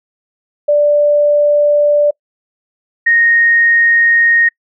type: tone pair in turn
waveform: sine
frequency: 587.3 / 1860.6 Hz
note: D5 / A#6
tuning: 0 / -4 cents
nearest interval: octave + minor sixth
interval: 1996 cents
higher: second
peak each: -7 dBFS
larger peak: neither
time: 0.68-2.11 / 3.06-4.49 s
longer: neither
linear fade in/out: 10 ms
effects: noise-tail reverb RT60 0.1 s tail -26 dB re dry